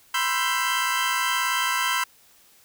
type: chord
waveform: 25% pulse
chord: C major seventh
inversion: third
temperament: equal with one note detuned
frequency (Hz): 987.8 / 1046.5 / 1334.6 / 1568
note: B5 / C6 / E6 / G6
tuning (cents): 0 / 0 / +21 / 0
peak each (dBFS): -24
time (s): 0.14-2.04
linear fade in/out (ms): 5
effects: white hiss -56 dBFS RMS until 2.64 s